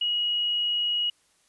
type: tone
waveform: sine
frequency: 2900 Hz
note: F#7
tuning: 35 cents flat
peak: -23 dBFS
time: 0.01-1.1 s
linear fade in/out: 5 ms
effects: white hiss -65 dBFS RMS until 1.48 s + resampled to 24000 Hz